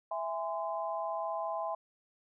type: chord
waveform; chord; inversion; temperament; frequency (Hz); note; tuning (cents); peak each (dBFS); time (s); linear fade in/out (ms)
sine; E augmented; none; just; 659.3 / 824.1 / 1030.1; E5 / G#5 / B#5; 0 / -14 / -27; -36 / -38 / -38; 0.11-1.75; 5
effects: none